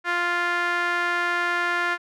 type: tone with band-pass filter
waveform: sawtooth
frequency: 349.2 Hz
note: F4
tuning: in tune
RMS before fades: -24 dBFS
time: 0.04-1.98 s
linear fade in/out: 50 ms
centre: 1600 Hz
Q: 2.6
effects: none